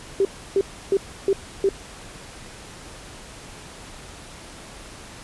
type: tone bursts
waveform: sine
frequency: 392 Hz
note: G4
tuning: in tune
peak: -15 dBFS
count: 5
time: 0.2-1.69 s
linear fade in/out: 2 ms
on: 50 ms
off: 310 ms
effects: pink hiss -41 dBFS RMS until 5.23 s + resampled to 24000 Hz